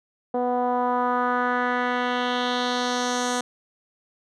10% pulse tone with low-pass filter sweep, 246.9 Hz, B3, in tune, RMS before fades -24 dBFS, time 0.34-3.41 s, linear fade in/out 5 ms, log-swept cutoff 620 to 7700 Hz, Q 2.1, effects none

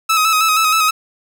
sawtooth tone with vibrato, 1284 Hz, E6, 46 cents flat, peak -8 dBFS, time 0.09-0.91 s, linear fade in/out 10 ms, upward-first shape square, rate 6.3 Hz, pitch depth 34 cents each way, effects 7-bit

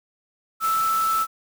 sine tone in noise, 1318.5 Hz, E6, in tune, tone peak -19 dBFS, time 0.6-1.27 s, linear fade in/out 50 ms, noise white, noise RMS -33 dBFS, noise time 0.6-1.27 s, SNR +11 dB, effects none

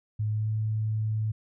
sine tone with pitch glide, 106.9 to 108.71 Hz, A2 to A2, -49 to -20 cents, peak -25 dBFS, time 0.19-1.32 s, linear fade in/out 10 ms, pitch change +29 cents, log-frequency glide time 0.3-0.5 s, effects none

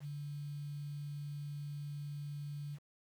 sine tone with quantisation, 145.2 Hz, D3, 19 cents flat, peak -40 dBFS, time 0-2.79 s, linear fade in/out 50 ms, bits 10, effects none

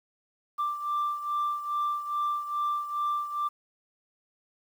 sine beating tone pair, 1179 / 1181.4 Hz, D6 / D6, +6 / +10 cents, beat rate 2.4 Hz, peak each -27 / -32 dBFS, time 0.58-3.49 s, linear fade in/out 20 ms, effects tanh soft clip ceiling -23 dBFS + 9-bit

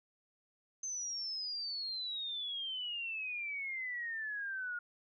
sine exponential sweep, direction down, 6272 to 1422 Hz, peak -37 dBFS, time 0.83-4.79 s, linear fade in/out 5 ms, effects none

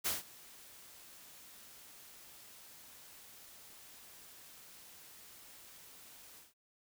white noise with ADSR envelope, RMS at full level -33 dBFS, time 0.04-6.54 s, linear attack 24 ms, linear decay 160 ms, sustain -23 dB, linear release 160 ms, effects none

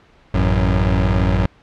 25% pulse tone pair together, 54.78 / 92.5 Hz, A1 / F#2, -7 / 0 cents, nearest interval major sixth, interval 907 cents, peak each -13 dBFS, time 0.34-1.46 s, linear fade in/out 5 ms, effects pink hiss -51 dBFS RMS until 1.62 s + low-pass 3000 Hz 12 dB/octave

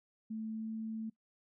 sine tone with pitch glide, 220 to 221.4 Hz, A3 to A3, 0 to +11 cents, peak -37 dBFS, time 0.3-1.1 s, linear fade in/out 10 ms, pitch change +11 cents, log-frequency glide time 0.5-0.7 s, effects noise-tail reverb RT60 0.1 s tail -21 dB re dry

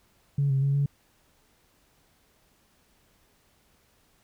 sine tone with pitch steps, 141 / 135.2 / 139.3 / 141.6 Hz, C#3 / C#3 / C#3 / C#3, +30 / -43 / +9 / +37 cents, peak -20 dBFS, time 0.38-0.86 s, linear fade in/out 5 ms, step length 120 ms, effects tanh soft clip ceiling -17 dBFS + pink hiss -65 dBFS RMS until 4.23 s

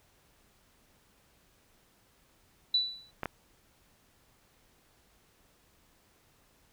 sine tone with exponential decay, 3963 Hz, B7, 5 cents sharp, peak -21 dBFS, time 2.74-3.11 s, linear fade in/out 5 ms, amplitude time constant 80 ms
clicks, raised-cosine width 0.5 ms, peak -18 / -18 dBFS, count 2, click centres 3.233 / 3.257 s
effects pink hiss -66 dBFS RMS until 6.72 s

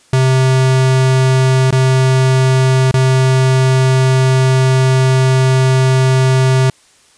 square tone with dropouts, 130.81 Hz, C3, in tune, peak -9 dBFS, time 0.13-6.7 s, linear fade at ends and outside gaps 2 ms, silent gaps 1.707-1.725 / 2.913-2.94 s, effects white hiss -49 dBFS RMS until 7.17 s + resampled to 22050 Hz

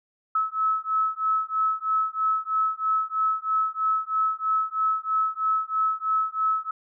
sine beating tone pair, 1295 / 1298.1 Hz, E6 / E6, -31 / -27 cents, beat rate 3.1 Hz, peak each -25 dBFS, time 0.35-6.71 s, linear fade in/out 5 ms, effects none

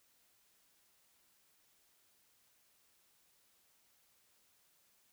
silence, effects white hiss -72 dBFS RMS until 5.12 s

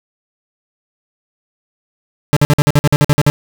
40% pulse tone bursts, 146.6 Hz, D3, 3 cents flat, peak -6 dBFS, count 12, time 2.33-3.3 s, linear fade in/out 0 ms, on 35 ms, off 50 ms, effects none

